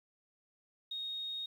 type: tone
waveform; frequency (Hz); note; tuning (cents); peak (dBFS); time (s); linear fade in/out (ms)
sine; 3729; A#7; 0; -37; 0.91-1.46; 5
effects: 11-bit